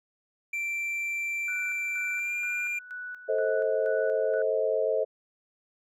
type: tone with pitch glide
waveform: triangle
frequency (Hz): 2349 to 2394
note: D7 to D7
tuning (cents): 0 to +33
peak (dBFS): -27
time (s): 0.53-2.79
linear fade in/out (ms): 5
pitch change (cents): +33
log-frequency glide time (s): 2.14-2.33
type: tone with tremolo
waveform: sine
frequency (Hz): 1480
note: F#6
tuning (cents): 0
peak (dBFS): -35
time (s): 1.48-4.42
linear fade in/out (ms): 2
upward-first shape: square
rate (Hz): 2.1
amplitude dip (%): 65
type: chord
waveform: sine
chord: A diminished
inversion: none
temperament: just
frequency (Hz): 440 / 528 / 633.6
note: A4 / C5 / Eb5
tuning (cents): 0 / +16 / +31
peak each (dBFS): -28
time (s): 3.28-5.05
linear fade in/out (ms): 20
effects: none